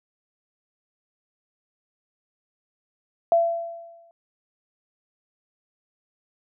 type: tone with exponential decay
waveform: sine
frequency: 675 Hz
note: E5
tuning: 41 cents sharp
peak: -13 dBFS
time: 3.32-4.11 s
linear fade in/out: 1 ms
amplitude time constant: 170 ms
effects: none